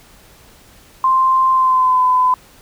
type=tone with pitch glide; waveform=sine; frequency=1046.5 to 1010.3 Hz; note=C6 to B5; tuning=0 to +39 cents; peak=-10 dBFS; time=1.04-2.34 s; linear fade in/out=2 ms; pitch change=-61 cents; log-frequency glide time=1.51-2.03 s; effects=pink hiss -46 dBFS RMS until 2.61 s